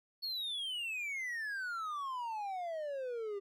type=exponential sweep; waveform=triangle; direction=down; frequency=4420 to 392 Hz; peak=-35 dBFS; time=0.22-3.4 s; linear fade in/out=20 ms; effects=none